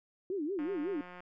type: tone with vibrato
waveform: sine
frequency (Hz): 342.1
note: F4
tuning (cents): -36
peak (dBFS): -32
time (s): 0.3-1.01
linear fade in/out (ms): 2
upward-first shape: sine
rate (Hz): 5.4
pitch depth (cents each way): 290
type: click train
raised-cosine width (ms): 0.5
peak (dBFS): -34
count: 111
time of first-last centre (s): 0.59-1.205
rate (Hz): 179
effects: none